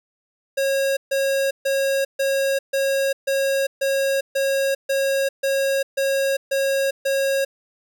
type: tone bursts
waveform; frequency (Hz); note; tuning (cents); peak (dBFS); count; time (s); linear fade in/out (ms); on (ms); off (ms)
square; 545; C#5; -29; -19; 13; 0.57-7.45; 10; 400; 140
effects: none